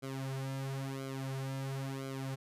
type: tone with flanger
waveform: sawtooth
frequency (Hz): 134.6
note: C3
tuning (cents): +49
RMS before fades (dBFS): -39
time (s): 0.02-2.36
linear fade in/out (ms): 20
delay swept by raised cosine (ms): 1.1 to 4.8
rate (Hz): 0.98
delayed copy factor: -0.9
effects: resampled to 32000 Hz